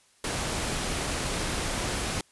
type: noise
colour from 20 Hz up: pink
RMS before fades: -30 dBFS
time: 0.24-2.21 s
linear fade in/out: 2 ms
effects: white hiss -62 dBFS RMS until 2.31 s + resampled to 24000 Hz